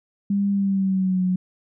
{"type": "tone with pitch glide", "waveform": "sine", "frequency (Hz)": [200.1, 183.49], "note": ["G3", "F#3"], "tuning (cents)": [36, -14], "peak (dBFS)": -18, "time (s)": [0.3, 1.36], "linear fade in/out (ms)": 5, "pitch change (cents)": -150, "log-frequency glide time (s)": [0.51, 1.23], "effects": []}